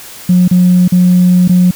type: tone with dropouts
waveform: sine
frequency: 180 Hz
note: F#3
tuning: 47 cents flat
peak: -3 dBFS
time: 0.29-1.71 s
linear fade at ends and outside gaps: 5 ms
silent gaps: 0.479-0.511 / 0.879-0.921 / 1.478-1.493 s
effects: tanh soft clip ceiling 0 dBFS + white hiss -31 dBFS RMS until 1.75 s